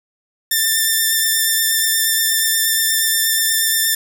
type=tone with vibrato; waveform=5% pulse; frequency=1785 Hz; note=A6; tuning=24 cents sharp; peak=-4 dBFS; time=0.51-3.95 s; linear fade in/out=5 ms; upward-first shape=sine; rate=8.4 Hz; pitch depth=12 cents each way; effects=none